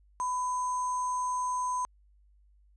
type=tone with sample-and-hold; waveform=sine; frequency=1000 Hz; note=B5; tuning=21 cents sharp; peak=-28 dBFS; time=0.2-1.85 s; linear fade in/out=0 ms; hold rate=7350 Hz; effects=added 50 Hz sine -59 dBFS peak until 2.76 s + resampled to 22050 Hz